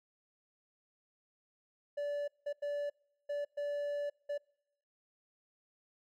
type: tone bursts at uneven times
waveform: triangle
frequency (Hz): 579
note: D5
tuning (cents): -25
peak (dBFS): -32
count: 6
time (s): 1.97-2.28 / 2.46-2.53 / 2.62-2.9 / 3.29-3.45 / 3.57-4.1 / 4.29-4.38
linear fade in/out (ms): 10
effects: noise-tail reverb RT60 0.8 s tail -26 dB re dry